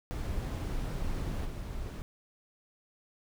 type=noise with level steps; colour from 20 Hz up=brown; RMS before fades=-34 / -38 dBFS; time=0.11-2.02 s; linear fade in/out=0 ms; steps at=1.45 s; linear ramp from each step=10 ms; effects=none